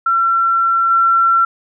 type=tone with level steps; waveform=sine; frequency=1355 Hz; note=E6; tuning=47 cents sharp; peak=-11 / -9 dBFS; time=0.06-1.45 s; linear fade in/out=5 ms; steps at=0.9 s; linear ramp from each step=10 ms; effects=none